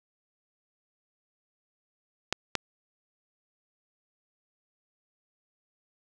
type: clicks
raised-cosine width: 0.2 ms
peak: -8 dBFS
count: 2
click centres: 2.326 / 2.553 s
effects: 7-bit